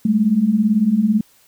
sine beating tone pair, 199.9 / 217.9 Hz, G3 / A3, +34 / -17 cents, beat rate 18 Hz, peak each -18 / -14 dBFS, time 0.05-1.21 s, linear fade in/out 5 ms, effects white hiss -54 dBFS RMS until 1.47 s

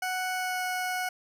20% pulse tone with pitch glide, 740 to 734.9 Hz, F#5 to F#5, 0 to -12 cents, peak -24 dBFS, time 0.02-1.09 s, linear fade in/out 5 ms, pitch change -12 cents, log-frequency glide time 0.32-0.63 s, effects none

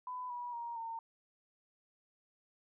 sine tone with pitch steps, 1001 / 970.3 / 940.5 / 911.6 Hz, B5 / B5 / A#5 / A#5, +23 / -31 / +15 / -39 cents, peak -39 dBFS, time 0.07-0.99 s, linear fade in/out 2 ms, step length 230 ms, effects none

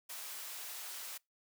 white high-pass noise, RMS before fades -45 dBFS, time 0.09-1.18 s, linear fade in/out 10 ms, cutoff 640 Hz, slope 12 dB/octave, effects noise-tail reverb RT60 0.2 s tail -25 dB re dry

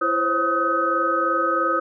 sine tone cluster, 334.6 / 517 / 540 / 1265 / 1516 Hz, E4 / C5 / C#5 / D#6 / F#6, +26 / -21 / -45 / +28 / +42 cents, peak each -27 / -28 / -28 / -20 / -28 dBFS, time 0.01-1.8 s, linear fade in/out 10 ms, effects none

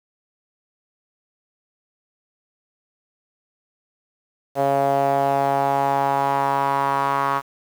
sawtooth tone with band-pass filter sweep, 138.59 Hz, C#3, in tune, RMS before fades -20 dBFS, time 4.55-7.42 s, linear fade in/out 50 ms, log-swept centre 640 to 1100 Hz, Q 4.1, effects 7-bit

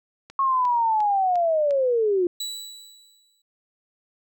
click train, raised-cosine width 0.2 ms, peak -24 dBFS, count 5, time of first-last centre 0.3-1.708 s, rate 2.84 Hz
sine linear sweep, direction down, 1096 to 344.1 Hz, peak -18 dBFS, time 0.39-2.27 s, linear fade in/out 2 ms
30% pulse tone with exponential decay, 3937 Hz, B7, 6 cents flat, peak -24 dBFS, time 2.4-3.42 s, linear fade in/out 5 ms, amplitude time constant 220 ms
effects none

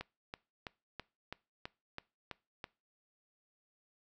click train, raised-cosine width 0.3 ms, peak -25 dBFS, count 9, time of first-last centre 0.01-2.642 s, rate 3.04 Hz, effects noise-tail reverb RT60 0.3 s tail -22 dB re dry

